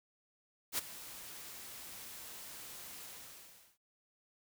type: noise with ADSR envelope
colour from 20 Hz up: white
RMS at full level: -33 dBFS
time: 0.72-3.78 s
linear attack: 63 ms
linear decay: 15 ms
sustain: -16 dB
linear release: 750 ms
effects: noise-tail reverb RT60 0.1 s tail -25 dB re dry